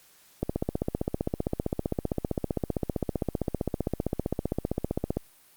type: click train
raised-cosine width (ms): 2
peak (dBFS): -13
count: 74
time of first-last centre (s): 0.43-5.17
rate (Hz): 15.4
effects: white hiss -58 dBFS RMS until 5.56 s + Opus 48 kbps